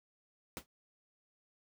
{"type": "noise with exponential decay", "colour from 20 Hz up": "pink", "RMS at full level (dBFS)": -39, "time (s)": [0.57, 0.66], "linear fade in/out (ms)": 0, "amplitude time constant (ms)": 18, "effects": ["high-pass 60 Hz 12 dB/octave"]}